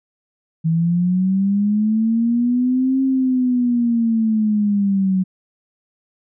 sine linear two-way sweep, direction up then down, 160 to 267.4 to 184.9 Hz, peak -14 dBFS, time 0.64-5.24 s, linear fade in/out 20 ms, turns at 3.02 s, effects none

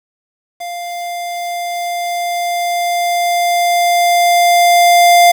square tone with level ramp, 698 Hz, F5, 1 cent flat, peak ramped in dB -23 to -5 dBFS, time 0.6-5.32 s, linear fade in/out 10 ms, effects 7-bit

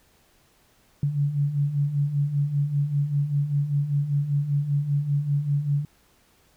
sine beating tone pair, 140 / 145.1 Hz, C#3 / D3, +18 / -21 cents, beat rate 5.1 Hz, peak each -28 / -22 dBFS, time 1.03-5.85 s, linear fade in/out 2 ms, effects pink hiss -61 dBFS RMS until 6.56 s

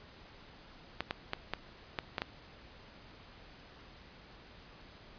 clicks, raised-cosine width 0.3 ms, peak -17 dBFS, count 7, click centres 1.006 / 1.109 / 1.334 / 1.536 / 1.988 / 2.182 / 2.219 s, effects pink hiss -55 dBFS RMS until 5.18 s + resampled to 11025 Hz

